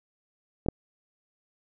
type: clicks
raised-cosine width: 2 ms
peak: -22 / -9 dBFS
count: 2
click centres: 0.662 / 0.686 s
effects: none